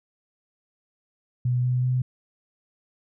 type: tone with pitch steps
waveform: sine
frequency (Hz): 124 / 125.44 / 126.9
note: B2 / B2 / B2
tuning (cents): +7 / +27 / +47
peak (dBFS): -20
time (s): 1.45-2.02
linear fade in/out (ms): 5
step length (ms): 190
effects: none